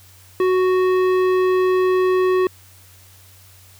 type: tone with tanh clipping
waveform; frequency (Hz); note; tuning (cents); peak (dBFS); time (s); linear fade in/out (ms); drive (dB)
triangle; 370; F#4; 0; -16; 0.4-2.47; 2; 18
effects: added 93 Hz sine -48 dBFS peak until 3.79 s + white hiss -49 dBFS RMS until 3.79 s